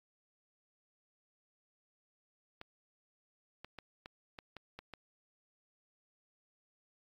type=clicks; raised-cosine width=0.3 ms; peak=-30 dBFS; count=8; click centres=2.614 / 3.646 / 3.787 / 4.059 / 4.388 / 4.567 / 4.79 / 4.937 s; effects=AAC 32 kbps